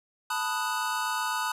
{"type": "chord", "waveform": "square", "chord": "B dominant seventh", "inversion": "third", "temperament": "equal", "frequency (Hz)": [880, 987.8, 1244.5, 1480], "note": ["A5", "B5", "D#6", "F#6"], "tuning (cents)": [0, 0, 0, 0], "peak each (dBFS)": -34, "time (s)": [0.3, 1.52], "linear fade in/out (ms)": 5, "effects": ["resampled to 32000 Hz", "10-bit"]}